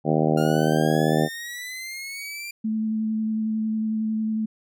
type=harmonic tone; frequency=77.78 Hz; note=D#2; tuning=in tune; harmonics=2 / 3 / 4 / 5 / 6 / 7 / 8 / 9 / 10; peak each=-23 / -25 / -26 / -27 / -28 / -28 / -29 / -30 / -30 dBFS; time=0.04-1.29 s; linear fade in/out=50 ms
type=linear sweep; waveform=sawtooth; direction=up; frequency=1396.9 to 2384 Hz; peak=-29 dBFS; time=0.37-2.51 s; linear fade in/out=5 ms
type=tone with vibrato; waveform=sine; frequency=218.6 Hz; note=A3; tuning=11 cents flat; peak=-22 dBFS; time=2.64-4.46 s; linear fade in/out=10 ms; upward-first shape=square; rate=11 Hz; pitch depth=10 cents each way
effects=none